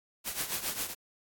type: noise with tremolo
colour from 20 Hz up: white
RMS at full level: -31 dBFS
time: 0.24-0.95 s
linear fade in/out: 50 ms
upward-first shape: triangle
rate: 7.4 Hz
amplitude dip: 80%
effects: AAC 64 kbps